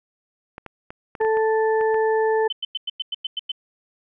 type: clicks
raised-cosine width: 0.5 ms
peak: -21 dBFS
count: 9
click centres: 0.581 / 0.663 / 0.905 / 1.152 / 1.213 / 1.249 / 1.371 / 1.811 / 1.944 s
type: harmonic tone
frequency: 440 Hz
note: A4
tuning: in tune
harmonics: 1 / 2 / 4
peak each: -18 / -24 / -30 dBFS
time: 1.2-2.48 s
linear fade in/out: 10 ms
type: tone bursts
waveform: sine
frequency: 3056 Hz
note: G7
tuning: 45 cents flat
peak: -23 dBFS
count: 9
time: 2.5-3.518 s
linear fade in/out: 5 ms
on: 26 ms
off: 98 ms
effects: none